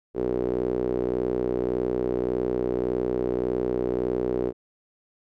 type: tone with band-pass filter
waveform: sawtooth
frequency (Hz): 61.74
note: B1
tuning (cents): 0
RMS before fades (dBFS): -26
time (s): 0.14-4.53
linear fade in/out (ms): 50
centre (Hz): 400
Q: 4.9
effects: none